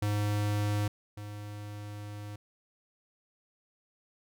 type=tone pair in turn; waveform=square; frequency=103.83 / 103.83 Hz; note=G#2 / G#2; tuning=0 / 0 cents; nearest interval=unison; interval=0 cents; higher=neither; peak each=-28 / -40 dBFS; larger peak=first; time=0.02-0.88 / 1.17-2.36 s; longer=second; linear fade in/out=5 ms; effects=none